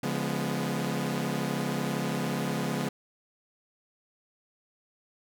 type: chord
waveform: sawtooth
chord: C# dominant seventh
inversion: none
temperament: equal with one note detuned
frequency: 142.16 / 174.61 / 207.7 / 246.9 Hz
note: C#3 / E#3 / G#3 / B3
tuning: +44 / 0 / 0 / 0 cents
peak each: -30 dBFS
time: 0.03-2.89 s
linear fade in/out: 5 ms
effects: none